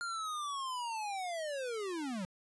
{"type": "linear sweep", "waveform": "square", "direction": "down", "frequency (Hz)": [1412, 174.61], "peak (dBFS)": -37, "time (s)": [0.01, 2.25], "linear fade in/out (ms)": 0, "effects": ["resampled to 24000 Hz"]}